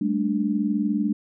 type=chord; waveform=sine; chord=G suspended second; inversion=none; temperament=equal with one note detuned; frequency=200 / 220 / 293.7 Hz; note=G3 / A3 / D4; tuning=+35 / 0 / 0 cents; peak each=-25 dBFS; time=0.01-1.13 s; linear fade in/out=5 ms; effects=none